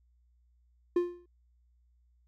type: tone with exponential decay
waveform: triangle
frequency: 351.5 Hz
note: F4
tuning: 11 cents sharp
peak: -19 dBFS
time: 0.96-1.26 s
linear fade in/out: 5 ms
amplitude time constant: 64 ms
effects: added 60 Hz sine -64 dBFS peak until 2.27 s